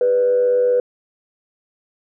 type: tone with frequency modulation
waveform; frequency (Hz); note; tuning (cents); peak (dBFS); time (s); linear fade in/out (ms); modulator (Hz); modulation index
sine; 493.9; B4; 0; -12; 0.01-0.8; 2; 95.9; 0.32
effects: tanh soft clip ceiling -8 dBFS